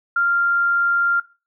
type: tone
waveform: sine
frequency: 1392 Hz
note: F6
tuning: 6 cents flat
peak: -15 dBFS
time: 0.16-1.2 s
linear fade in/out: 5 ms
effects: noise-tail reverb RT60 0.3 s tail -18 dB re dry